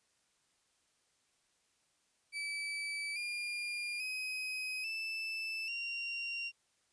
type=tone with pitch steps; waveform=35% pulse; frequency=2303 / 2411 / 2523 / 2641 / 2764 Hz; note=D7 / D7 / D#7 / E7 / F7; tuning=-34 / +45 / +23 / +3 / -19 cents; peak=-35 dBFS; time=2.32-6.52 s; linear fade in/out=50 ms; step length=840 ms; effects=white hiss -75 dBFS RMS until 6.92 s + resampled to 22050 Hz